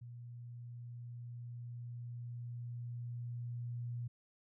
sine tone with level ramp, 120 Hz, B2, 49 cents flat, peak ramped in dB -47 to -38 dBFS, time 0.01-4.08 s, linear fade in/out 10 ms, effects none

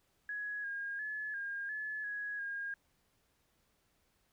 sine tone with pitch steps, 1675 / 1624 / 1713 / 1617 / 1717 / 1668 / 1623 Hz, G#6 / G#6 / A6 / G#6 / A6 / G#6 / G#6, +14 / -39 / -47 / -47 / -43 / +7 / -40 cents, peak -37 dBFS, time 0.29-2.74 s, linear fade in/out 2 ms, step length 350 ms, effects pink hiss -75 dBFS RMS until 4.32 s

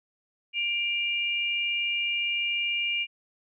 sine tone pair together, 2372 / 2831 Hz, D7 / F7, +17 / +23 cents, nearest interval minor third, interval 306 cents, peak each -28 dBFS, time 0.53-3.07 s, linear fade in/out 50 ms, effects none

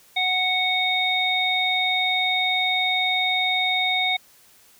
harmonic tone, 740 Hz, F#5, in tune, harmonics 1 / 3 / 5, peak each -26 / -23 / -23 dBFS, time 0.16-4.17 s, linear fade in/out 10 ms, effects white hiss -54 dBFS RMS until 4.79 s

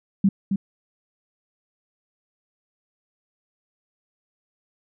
sine tone with echo, 196 Hz, G3, in tune, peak -13 dBFS, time 0.24-0.29 s, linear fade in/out 5 ms, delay 270 ms, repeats 1, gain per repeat -6 dB, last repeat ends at 0.56 s, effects none

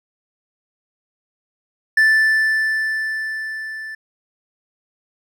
triangle tone with level ramp, 1760 Hz, A6, in tune, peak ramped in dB -8 to -27 dBFS, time 1.97-3.95 s, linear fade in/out 5 ms, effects none

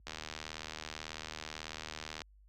click train, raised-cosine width 0.2 ms, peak -23 dBFS, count 169, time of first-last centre 0.07-2.218 s, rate 78.2 Hz, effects added 50 Hz sine -46 dBFS peak until 2.48 s + high-pass 100 Hz 12 dB/octave

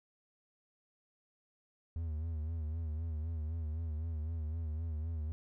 triangle tone with vibrato, 79.6 Hz, D#2, 40 cents sharp, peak -33 dBFS, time 1.96-5.32 s, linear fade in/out 0 ms, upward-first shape sine, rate 3.9 Hz, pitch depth 81 cents each way, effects none

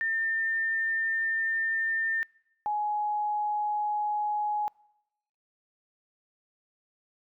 sine tone pair in turn, 1803 / 838.2 Hz, A6 / G#5, +42 / +16 cents, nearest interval octave + minor second, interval 1326 cents, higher first, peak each -26 dBFS, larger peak neither, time 0.01-2.23 / 2.66-4.68 s, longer first, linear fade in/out 0 ms, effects noise-tail reverb RT60 0.9 s tail -26 dB re dry

